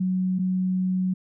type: tone pair in turn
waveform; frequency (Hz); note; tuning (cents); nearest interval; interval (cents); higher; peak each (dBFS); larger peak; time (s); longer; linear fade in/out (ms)
sine; 185.2 / 185.2; F#3 / F#3; +2 / +2; unison; 0; neither; -21; neither; 0-0.39 / 0.39-1.14; second; 10
effects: none